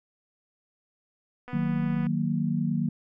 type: click train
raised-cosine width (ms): 0.5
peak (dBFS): -28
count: 146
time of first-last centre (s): 1.48-2.067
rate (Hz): 247
type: chord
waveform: sine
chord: D# minor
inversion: none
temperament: equal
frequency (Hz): 155.56 / 185 / 233.1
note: D#3 / F#3 / A#3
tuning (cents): 0 / 0 / 0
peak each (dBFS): -28 / -29 / -28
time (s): 1.53-2.89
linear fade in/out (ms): 5
effects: none